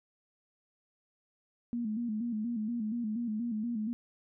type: tone with vibrato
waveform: sine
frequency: 225.7 Hz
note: A3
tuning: 44 cents sharp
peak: -31 dBFS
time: 1.73-3.93 s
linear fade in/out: 0 ms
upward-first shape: square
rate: 4.2 Hz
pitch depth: 90 cents each way
effects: none